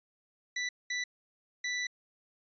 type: tone bursts at uneven times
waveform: sawtooth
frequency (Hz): 1975.5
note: B6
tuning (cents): 0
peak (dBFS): -28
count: 3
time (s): 0.56-0.69 / 0.9-1.04 / 1.64-1.87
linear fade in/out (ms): 5
effects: resampled to 16000 Hz